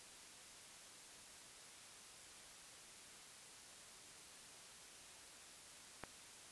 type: click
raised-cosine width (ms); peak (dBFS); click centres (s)
0.5; -30; 6.037
effects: white hiss -58 dBFS RMS until 6.51 s + resampled to 24000 Hz